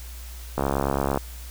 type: click train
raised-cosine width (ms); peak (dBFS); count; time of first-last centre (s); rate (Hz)
1; -9; 42; 0.58-1.174; 69
effects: added 60 Hz sine -36 dBFS peak until 1.5 s + white hiss -45 dBFS RMS until 1.5 s